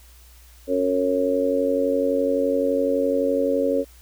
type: harmonic tone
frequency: 91.8 Hz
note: F#2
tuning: 13 cents flat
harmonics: 3 / 4 / 5 / 6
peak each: -24 / -32 / -23 / -22 dBFS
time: 0.67-3.85 s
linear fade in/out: 50 ms
effects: added 60 Hz sine -47 dBFS peak until 4.01 s + white hiss -53 dBFS RMS until 4.01 s